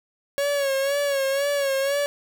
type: tone with vibrato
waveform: 45% pulse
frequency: 556 Hz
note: C#5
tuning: 5 cents sharp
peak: -21 dBFS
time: 0.38-2.06 s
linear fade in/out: 0 ms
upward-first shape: sine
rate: 2 Hz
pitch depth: 58 cents each way
effects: none